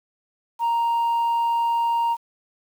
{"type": "tone", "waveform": "sine", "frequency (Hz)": 932.3, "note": "A#5", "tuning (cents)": 0, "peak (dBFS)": -16, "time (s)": [0.59, 2.17], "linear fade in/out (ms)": 50, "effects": ["tanh soft clip ceiling -18 dBFS", "8-bit"]}